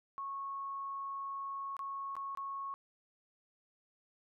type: tone with dropouts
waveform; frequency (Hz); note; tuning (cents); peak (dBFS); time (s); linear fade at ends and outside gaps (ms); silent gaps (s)
sine; 1100; C#6; -14; -38; 0.18-2.74; 0; 1.767-1.792 / 2.154-2.166 / 2.35-2.373
effects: none